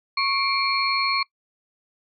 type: tone cluster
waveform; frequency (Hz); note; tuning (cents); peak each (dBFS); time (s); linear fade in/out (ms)
sine; 1102 / 2139 / 2338 / 4310; C#6 / C7 / D7 / C#8; -11 / +38 / -8 / -49; -24 / -32 / -26 / -25; 0.17-1.23; 5
effects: noise-tail reverb RT60 0.1 s tail -23 dB re dry